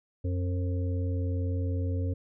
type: harmonic tone with a mistuned harmonic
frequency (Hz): 90.2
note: F#2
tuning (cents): -44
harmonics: 1 / 3 / 5 / 6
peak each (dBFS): -27 / -37 / -41 / -43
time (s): 0.24-2.14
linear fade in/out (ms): 10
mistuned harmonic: 6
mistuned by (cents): -34
effects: none